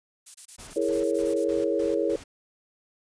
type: noise bursts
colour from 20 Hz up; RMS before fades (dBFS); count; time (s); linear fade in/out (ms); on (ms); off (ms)
violet; -38; 11; 0.26-1.446; 10; 86; 24
type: noise with tremolo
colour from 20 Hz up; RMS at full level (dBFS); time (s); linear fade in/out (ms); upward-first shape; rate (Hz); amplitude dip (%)
pink; -45; 0.58-2.24; 10; square; 3.3; 80
type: chord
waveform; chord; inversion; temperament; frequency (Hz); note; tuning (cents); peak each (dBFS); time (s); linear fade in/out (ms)
sine; A# half-diminished seventh; second; equal; 329.6 / 415.3 / 466.2 / 554.4; E4 / G#4 / A#4 / C#5; 0 / 0 / 0 / 0; -28; 0.76-2.16; 5
effects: resampled to 22050 Hz